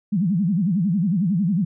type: tone with vibrato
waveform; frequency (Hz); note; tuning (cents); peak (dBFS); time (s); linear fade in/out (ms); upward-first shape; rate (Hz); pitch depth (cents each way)
sine; 185; F#3; 0; -17; 0.12-1.65; 10; sine; 11; 250
effects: none